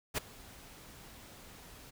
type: noise with ADSR envelope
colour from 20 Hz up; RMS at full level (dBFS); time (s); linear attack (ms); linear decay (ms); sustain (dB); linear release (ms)
pink; -30; 0.14-1.91; 36; 12; -23; 16
effects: none